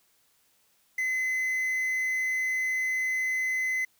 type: tone with quantisation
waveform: triangle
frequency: 2037 Hz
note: C7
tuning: 47 cents flat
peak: -24 dBFS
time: 0.98-3.85 s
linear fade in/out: 5 ms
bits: 8
effects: white hiss -67 dBFS RMS until 3.99 s